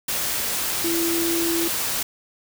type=tone in noise; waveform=sine; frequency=335.5 Hz; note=E4; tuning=31 cents sharp; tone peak=-22 dBFS; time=0.84-1.68 s; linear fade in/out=5 ms; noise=white; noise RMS=-25 dBFS; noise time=0.08-2.03 s; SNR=0 dB; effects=none